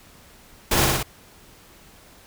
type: noise with echo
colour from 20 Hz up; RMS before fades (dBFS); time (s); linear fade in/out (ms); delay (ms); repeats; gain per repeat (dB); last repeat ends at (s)
pink; -20; 0.71-0.85; 5; 60; 3; -2; 1.03
effects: pink hiss -50 dBFS RMS until 2.26 s